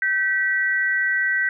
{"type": "tone pair together", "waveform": "sine", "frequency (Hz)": [1545, 1944.7], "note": ["G6", "B6"], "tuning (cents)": [-26, -27], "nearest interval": "major third", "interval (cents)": 399, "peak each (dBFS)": -21, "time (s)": [0.02, 1.49], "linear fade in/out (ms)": 2, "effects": []}